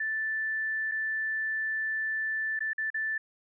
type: tone with dropouts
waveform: sine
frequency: 1760 Hz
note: A6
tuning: in tune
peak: -28 dBFS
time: 0-3.18 s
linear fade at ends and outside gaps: 5 ms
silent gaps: 0.914-0.918 / 2.592-2.605 / 2.733-2.78 / 2.903-2.943 s
effects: none